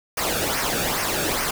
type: noise with flanger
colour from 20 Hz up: pink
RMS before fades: -24 dBFS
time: 0.17-1.51 s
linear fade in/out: 5 ms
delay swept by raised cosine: 0.26 to 1.01 ms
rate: 2.4 Hz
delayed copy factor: -0.65
effects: none